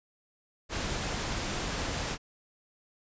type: noise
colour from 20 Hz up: pink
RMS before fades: -33 dBFS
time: 0.69-2.18 s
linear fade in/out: 50 ms
effects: resampled to 16000 Hz